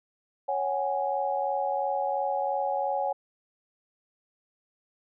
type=chord; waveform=sine; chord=C# suspended fourth; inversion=none; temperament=equal with one note detuned; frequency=554.4 / 747.7 / 830.6 Hz; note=C#5 / F#5 / G#5; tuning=0 / +18 / 0 cents; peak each=-30 / -31 / -29 dBFS; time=0.48-3.13 s; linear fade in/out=10 ms; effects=none